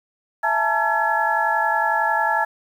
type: tone cluster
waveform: sine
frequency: 664 / 857 / 908 / 1350 / 1698 Hz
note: E5 / A5 / A#5 / E6 / G#6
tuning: +12 / -46 / -46 / +41 / +38 cents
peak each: -27 / -22 / -23 / -28 / -22 dBFS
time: 0.43-2.45 s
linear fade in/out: 10 ms
effects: 8-bit